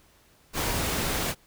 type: tone in noise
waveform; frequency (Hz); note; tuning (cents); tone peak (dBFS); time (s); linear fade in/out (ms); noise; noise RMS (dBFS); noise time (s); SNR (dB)
sine; 954; A#5; +40; -37; 0.59-0.8; 50; pink; -28; 0.53-1.35; -12
effects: pink hiss -60 dBFS RMS until 1.46 s